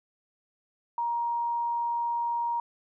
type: tone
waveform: sine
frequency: 942 Hz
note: A#5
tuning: 18 cents sharp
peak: -26 dBFS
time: 0.98-2.6 s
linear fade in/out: 2 ms
effects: none